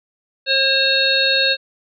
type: harmonic tone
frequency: 538 Hz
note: C5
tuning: 48 cents sharp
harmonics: 1 / 3 / 5 / 7 / 8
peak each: -22 / -20 / -21 / -19 / -19 dBFS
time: 0.46-1.57 s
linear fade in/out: 50 ms
effects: none

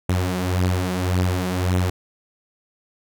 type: beating tone pair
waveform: sawtooth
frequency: 90.6 / 92.4 Hz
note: F#2 / F#2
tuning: -36 / -2 cents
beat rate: 1.8 Hz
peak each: -17 / -20 dBFS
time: 0.09-1.9 s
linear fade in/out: 5 ms
effects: none

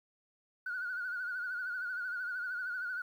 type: tone with vibrato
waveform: sine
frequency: 1466 Hz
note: F#6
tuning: 16 cents flat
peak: -34 dBFS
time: 0.66-3.02 s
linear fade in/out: 5 ms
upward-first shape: sine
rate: 13 Hz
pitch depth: 70 cents each way
effects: tanh soft clip ceiling -30 dBFS + 11-bit

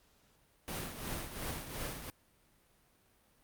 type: noise with tremolo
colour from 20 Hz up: pink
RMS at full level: -38 dBFS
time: 0.68-2.1 s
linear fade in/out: 0 ms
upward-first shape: triangle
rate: 2.8 Hz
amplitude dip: 65%
effects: pink hiss -69 dBFS RMS until 3.43 s + Opus 48 kbps

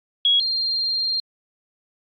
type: tone pair in turn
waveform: sine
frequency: 3322 / 4193 Hz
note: G#7 / C8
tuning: 0 / +3 cents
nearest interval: major third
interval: 403 cents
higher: second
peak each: -14 / -20 dBFS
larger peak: first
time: 0.25-0.4 / 0.4-1.2 s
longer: second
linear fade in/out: 2 ms
effects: AAC 48 kbps

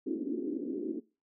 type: band-pass noise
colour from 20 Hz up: white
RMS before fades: -35 dBFS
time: 0.06-1 s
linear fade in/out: 10 ms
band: 250 to 360 Hz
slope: 48 dB/octave
effects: noise-tail reverb RT60 0.3 s tail -20 dB re dry

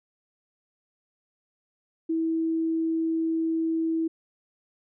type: tone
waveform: sine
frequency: 325.2 Hz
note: E4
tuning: 23 cents flat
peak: -23 dBFS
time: 2.09-4.08 s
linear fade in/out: 10 ms
effects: none

